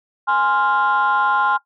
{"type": "chord", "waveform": "sine", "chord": "F minor", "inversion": "first", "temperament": "equal", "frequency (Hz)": [830.6, 1046.5, 1396.9], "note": ["Ab5", "C6", "F6"], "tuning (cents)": [0, 0, 0], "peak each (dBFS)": -18, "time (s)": [0.27, 1.58], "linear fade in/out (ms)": 20, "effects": ["noise-tail reverb RT60 0.1 s tail -17 dB re dry", "tanh soft clip ceiling -9 dBFS"]}